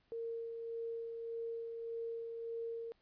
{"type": "tone with tremolo", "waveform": "sine", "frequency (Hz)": 460.1, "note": "A#4", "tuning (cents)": -23, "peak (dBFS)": -38, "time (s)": [0.12, 2.92], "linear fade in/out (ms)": 0, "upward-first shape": "sine", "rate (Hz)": 1.7, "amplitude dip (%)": 35, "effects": ["pink hiss -75 dBFS RMS until 3.01 s", "resampled to 11025 Hz"]}